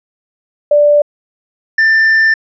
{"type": "tone pair in turn", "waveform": ["sine", "triangle"], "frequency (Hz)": [587.3, 1782.4], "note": ["D5", "A6"], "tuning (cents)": [0, 22], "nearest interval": "octave + perfect fifth", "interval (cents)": 1922, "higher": "second", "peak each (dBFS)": -5, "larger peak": "neither", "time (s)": [[0.71, 1.02], [1.78, 2.34]], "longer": "second", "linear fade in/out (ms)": 5, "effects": ["resampled to 16000 Hz"]}